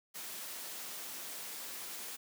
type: noise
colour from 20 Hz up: white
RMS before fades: -44 dBFS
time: 0.14-2.17 s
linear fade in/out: 20 ms
effects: high-pass 200 Hz 12 dB/octave